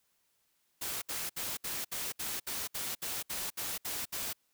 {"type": "noise bursts", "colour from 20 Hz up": "white", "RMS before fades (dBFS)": -37, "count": 13, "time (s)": [0.81, 4.332], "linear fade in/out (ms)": 10, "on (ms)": 210, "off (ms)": 66, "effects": ["white hiss -75 dBFS RMS until 4.53 s"]}